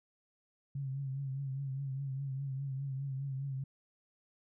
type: tone with vibrato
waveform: sine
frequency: 136 Hz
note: C#3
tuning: 33 cents flat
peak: -35 dBFS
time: 0.75-3.64 s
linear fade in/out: 5 ms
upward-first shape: triangle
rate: 4.9 Hz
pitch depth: 65 cents each way
effects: none